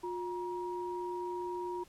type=tone pair together; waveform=sine; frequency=356.9 / 950 Hz; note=F4 / A#5; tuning=+38 / +33 cents; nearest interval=octave + perfect fourth; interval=1695 cents; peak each=-37 / -39 dBFS; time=0.03-1.84 s; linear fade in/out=10 ms; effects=pink hiss -61 dBFS RMS until 1.88 s + low-pass 12000 Hz 12 dB/octave